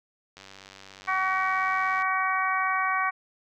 click train, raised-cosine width 0.2 ms, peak -28 dBFS, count 161, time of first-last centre 0.37-2.021 s, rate 96.9 Hz
harmonic tone, 377.7 Hz, F#4, 36 cents sharp, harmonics 2 / 3 / 4 / 5 / 6, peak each -31 / -26 / -31 / -31 / -32 dBFS, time 1.07-3.11 s, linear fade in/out 20 ms
effects none

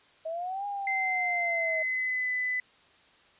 sine linear two-way sweep, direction up then down, 631 to 817 to 631 Hz, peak -31 dBFS, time 0.25-1.83 s, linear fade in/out 10 ms, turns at 0.66 s
sine tone with pitch glide, 2076 to 2003 Hz, C7 to B6, -14 to +24 cents, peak -27 dBFS, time 0.87-2.6 s, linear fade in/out 2 ms, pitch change -62 cents, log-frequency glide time 1.38-2.31 s
effects white hiss -60 dBFS RMS until 3.39 s + resampled to 8000 Hz

